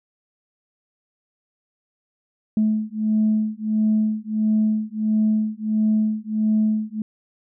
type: beating tone pair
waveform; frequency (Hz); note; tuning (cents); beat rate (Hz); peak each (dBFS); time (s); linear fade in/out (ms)
sine; 215.2 / 216.7; A3 / A3; -38 / -26; 1.5; -20; 2.57-7.02; 2
effects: tanh soft clip ceiling -11 dBFS